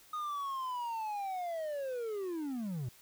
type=linear sweep; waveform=triangle; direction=down; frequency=1243 to 113 Hz; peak=-33 dBFS; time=0.13-2.89 s; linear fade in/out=5 ms; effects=white hiss -60 dBFS RMS until 3.01 s